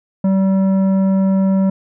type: tone with tanh clipping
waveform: sine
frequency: 192.2 Hz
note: G3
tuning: 34 cents flat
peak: -13 dBFS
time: 0.24-1.7 s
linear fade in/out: 5 ms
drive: 10 dB
effects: none